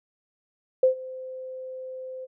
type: tone with ADSR envelope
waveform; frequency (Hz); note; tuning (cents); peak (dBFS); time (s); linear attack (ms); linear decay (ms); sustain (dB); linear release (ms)
sine; 517; C5; -21; -13; 0.83-2.27; 4; 110; -21; 32
effects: none